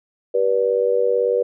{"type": "tone with amplitude modulation", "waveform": "sine", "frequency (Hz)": 485.6, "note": "B4", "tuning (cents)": -29, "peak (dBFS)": -11, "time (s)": [0.34, 1.43], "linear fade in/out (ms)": 10, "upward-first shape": "sine", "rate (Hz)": 98.2, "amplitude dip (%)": 95, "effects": []}